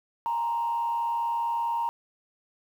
sine tone with frequency modulation, 932.3 Hz, A#5, in tune, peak -24 dBFS, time 0.26-1.89 s, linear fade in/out 0 ms, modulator 99.8 Hz, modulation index 0.44, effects tanh soft clip ceiling -21 dBFS + 9-bit

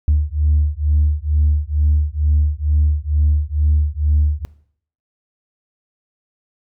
sine beating tone pair, 73.8 / 76 Hz, D2 / D#2, +9 / -40 cents, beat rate 2.2 Hz, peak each -15 dBFS, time 0.08-4.45 s, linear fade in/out 0 ms, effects noise-tail reverb RT60 0.6 s tail -19 dB re dry + tanh soft clip ceiling -7 dBFS

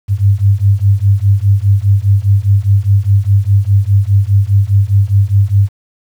sine beating tone pair, 97.3 / 102.2 Hz, G2 / G#2, -12 / -27 cents, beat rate 4.9 Hz, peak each -10 dBFS, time 0.08-5.7 s, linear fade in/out 50 ms, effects 7-bit

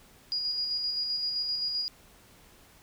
sine tone with tremolo, 4879 Hz, D#8, 35 cents flat, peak -27 dBFS, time 0.32-1.88 s, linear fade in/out 0 ms, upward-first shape square, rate 7.7 Hz, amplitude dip 30%, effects pink hiss -57 dBFS RMS until 2.82 s

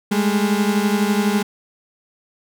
35% pulse beating tone pair, 202.9 / 214.9 Hz, G#3 / A3, -40 / -41 cents, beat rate 12 Hz, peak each -16 / -19 dBFS, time 0.11-1.43 s, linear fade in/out 10 ms, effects none

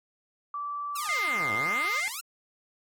sine tone with pitch glide, 1161 to 1226.5 Hz, D6 to D#6, -20 to -25 cents, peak -31 dBFS, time 0.54-2 s, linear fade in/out 2 ms, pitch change +95 cents, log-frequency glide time 0.98-1.05 s
5% pulse exponential two-way sweep, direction down then up, 1433 to 98.7 to 1433 Hz, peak -23 dBFS, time 0.95-2.21 s, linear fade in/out 10 ms, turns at 1.53 s
sine tone, 2093 Hz, C7, in tune, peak -27 dBFS, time 1.09-2.08 s, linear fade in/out 0 ms
effects AAC 64 kbps

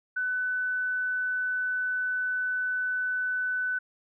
sine tone, 1500 Hz, F#6, 23 cents sharp, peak -26 dBFS, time 0.16-3.79 s, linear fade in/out 10 ms, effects none

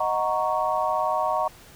sine chord, D# minor seventh, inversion none, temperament equal, 622.3 / 740 / 932.3 / 1108.7 Hz, D#5 / F#5 / A#5 / C#6, 0 / 0 / 0 / 0 cents, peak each -27 dBFS, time 0-1.48 s, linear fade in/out 5 ms, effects pink hiss -49 dBFS RMS until 1.75 s

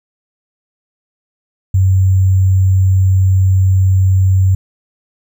sine tone with sample-and-hold, 94.4 Hz, F#2, 35 cents sharp, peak -7 dBFS, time 1.74-4.55 s, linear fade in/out 5 ms, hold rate 7350 Hz, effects none

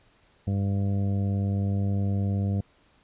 harmonic tone, 99 Hz, G2, 18 cents sharp, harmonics 1 / 2 / 3 / 4 / 5 / 6 / 7, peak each -24 / -29 / -40 / -45 / -42 / -47 / -46 dBFS, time 0.47-2.61 s, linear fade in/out 5 ms, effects pink hiss -62 dBFS RMS until 3.03 s + resampled to 8000 Hz

